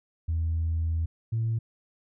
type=tone pair in turn; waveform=sine; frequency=81.7 / 113.2 Hz; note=E2 / A2; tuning=-15 / +50 cents; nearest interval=tritone; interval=565 cents; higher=second; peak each=-23 dBFS; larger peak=neither; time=0.28-1.06 / 1.32-1.59 s; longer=first; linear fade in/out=10 ms; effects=tanh soft clip ceiling -21 dBFS